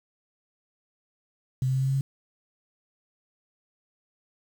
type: tone with pitch steps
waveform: sine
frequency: 129.7 / 130.98 / 132.27 / 133.58 / 134.9 / 136.23 Hz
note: C3 / C3 / C3 / C3 / C#3 / C#3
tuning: -15 / +2 / +19 / +36 / -47 / -30 cents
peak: -22 dBFS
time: 1.62-2.01 s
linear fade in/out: 2 ms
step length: 65 ms
effects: 8-bit